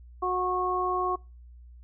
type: harmonic tone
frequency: 365.2 Hz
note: F#4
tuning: 23 cents flat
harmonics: 1 / 2 / 3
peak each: -30 / -31 / -28 dBFS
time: 0.22-1.16 s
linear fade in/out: 10 ms
effects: noise-tail reverb RT60 0.3 s tail -25 dB re dry + added 60 Hz sine -46 dBFS peak until 1.83 s